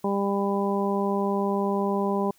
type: harmonic tone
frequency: 199.2 Hz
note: G3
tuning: 28 cents sharp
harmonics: 1 / 2 / 3 / 4 / 5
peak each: -26 / -27 / -32 / -32 / -31 dBFS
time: 0.04-2.31 s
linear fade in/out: 5 ms
effects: white hiss -61 dBFS RMS until 2.38 s